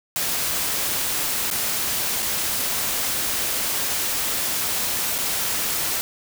white noise with dropouts, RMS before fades -24 dBFS, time 0.16-6.01 s, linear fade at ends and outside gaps 0 ms, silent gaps 1.502-1.512 / 2.223-2.227 / 5.181-5.186 s, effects none

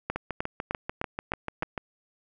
two click trains, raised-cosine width 0.5 ms, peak -13 / -16 dBFS, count 6 / 12, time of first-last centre 0.1-1.624 / 0.16-1.778 s, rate 3.28 / 6.8 Hz, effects none

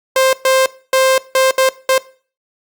sawtooth tone bursts at uneven times, 525 Hz, C5, 6 cents sharp, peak -6 dBFS, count 6, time 0.16-0.33 / 0.45-0.66 / 0.93-1.18 / 1.35-1.51 / 1.58-1.69 / 1.89-1.98 s, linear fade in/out 2 ms, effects noise-tail reverb RT60 0.4 s tail -19 dB re dry + Opus 48 kbps

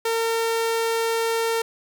sawtooth tone, 455.7 Hz, A#4, 39 cents flat, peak -17 dBFS, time 0.05-1.62 s, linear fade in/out 5 ms, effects none

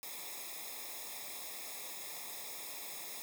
white noise with comb filter, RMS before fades -45 dBFS, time 0.03-3.22 s, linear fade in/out 0 ms, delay 0.67 ms, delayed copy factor -0.9, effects none

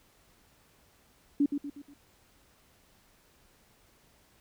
sine tone with echo, 286 Hz, D4, 46 cents flat, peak -21 dBFS, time 1.4-1.46 s, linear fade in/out 5 ms, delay 120 ms, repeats 4, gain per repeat -7 dB, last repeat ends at 1.94 s, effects pink hiss -64 dBFS RMS until 4.4 s

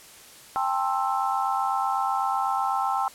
sine chord, A minor seventh, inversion third, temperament just, 792 / 880 / 1056 / 1320 Hz, G5 / A5 / C6 / E6, +18 / 0 / +16 / +2 cents, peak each -26 / -30 / -29 / -29 dBFS, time 0.56-3.08 s, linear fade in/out 0 ms, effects white hiss -48 dBFS RMS until 3.14 s + low-pass 12000 Hz 12 dB/octave

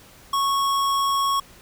sine tone with hard clipping, 1104 Hz, C#6, 7 cents flat, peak -21 dBFS, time 0.33-1.4 s, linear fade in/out 5 ms, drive 18 dB, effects pink hiss -49 dBFS RMS until 1.61 s

